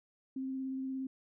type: tone with vibrato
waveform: sine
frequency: 264.3 Hz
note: C4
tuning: 18 cents sharp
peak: -35 dBFS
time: 0.36-1.07 s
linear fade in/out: 5 ms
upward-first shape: triangle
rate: 17 Hz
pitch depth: 15 cents each way
effects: none